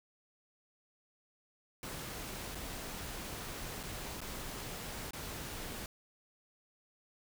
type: noise with dropouts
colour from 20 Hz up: pink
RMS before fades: -43 dBFS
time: 1.83-5.86 s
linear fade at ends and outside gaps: 1 ms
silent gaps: 2.548-2.553 / 3.831-3.835 / 4.206-4.215 / 5.108-5.133 s
effects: none